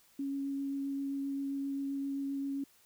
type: tone with vibrato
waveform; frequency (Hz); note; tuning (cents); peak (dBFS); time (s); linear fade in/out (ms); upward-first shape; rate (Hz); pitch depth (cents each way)
sine; 276.5; C#4; -4; -33; 0.19-2.64; 5; triangle; 7.6; 11
effects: white hiss -65 dBFS RMS until 2.85 s